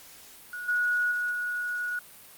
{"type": "tone with level steps", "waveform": "sine", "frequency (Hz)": 1458, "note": "F#6", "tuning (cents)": -26, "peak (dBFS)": [-34, -23, -26, -28], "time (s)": [0.53, 1.99], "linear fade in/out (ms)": 2, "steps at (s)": [0.68, 1.11, 1.31], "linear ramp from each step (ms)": 10, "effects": ["white hiss -50 dBFS RMS until 2.37 s", "Opus 48 kbps"]}